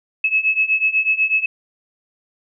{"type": "beating tone pair", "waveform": "sine", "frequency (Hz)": [2583, 2591.1], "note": ["E7", "E7"], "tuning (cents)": [-36, -30], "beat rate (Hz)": 8.1, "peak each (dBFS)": [-19, -17], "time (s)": [0.24, 1.46], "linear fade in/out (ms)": 5, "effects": []}